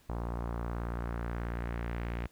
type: tone with low-pass filter sweep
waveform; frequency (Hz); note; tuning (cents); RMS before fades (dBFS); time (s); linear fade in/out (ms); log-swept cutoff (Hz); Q
sawtooth; 58.4; A#1; +4; -36; 0.09-2.27; 5; 1000 to 2300; 1.8
effects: pink hiss -64 dBFS RMS until 2.31 s